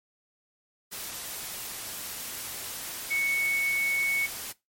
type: tone in noise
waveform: sine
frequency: 2217 Hz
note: C#7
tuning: in tune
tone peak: -24 dBFS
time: 3.1-4.27 s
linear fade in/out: 20 ms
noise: white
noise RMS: -37 dBFS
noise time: 0.91-4.53 s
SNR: +10 dB
effects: noise-tail reverb RT60 0.2 s tail -20 dB re dry + MP3 64 kbps